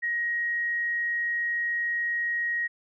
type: tone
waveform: sine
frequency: 1887 Hz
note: A#6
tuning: 21 cents sharp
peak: -25 dBFS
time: 0.02-2.68 s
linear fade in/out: 20 ms
effects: none